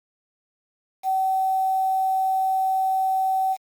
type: tone with quantisation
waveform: sine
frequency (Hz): 762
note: G5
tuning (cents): -49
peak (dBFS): -19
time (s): 1.03-3.57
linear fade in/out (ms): 50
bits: 7
effects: Opus 48 kbps